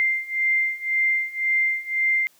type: beating tone pair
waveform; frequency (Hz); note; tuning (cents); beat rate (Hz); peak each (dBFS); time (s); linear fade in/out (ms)
sine; 2093 / 2094.9; C7 / C7; 0 / +2; 1.9; -24 / -22; 0-2.27; 0
effects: white hiss -58 dBFS RMS until 2.39 s + high-pass 100 Hz 12 dB/octave